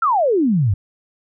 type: exponential sweep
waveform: sine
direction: down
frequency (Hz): 1396.9 to 89.6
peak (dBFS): -13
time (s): 0.02-0.74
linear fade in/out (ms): 5
effects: none